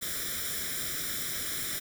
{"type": "noise with comb filter", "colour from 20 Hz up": "white", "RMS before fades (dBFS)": -34, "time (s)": [0.01, 1.8], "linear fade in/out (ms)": 20, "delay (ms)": 0.55, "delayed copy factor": 0.85, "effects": []}